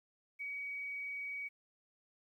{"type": "tone", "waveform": "sine", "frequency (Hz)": 2262, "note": "C#7", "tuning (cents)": 34, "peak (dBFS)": -39, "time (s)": [0.39, 1.49], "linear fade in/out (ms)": 20, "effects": ["12-bit"]}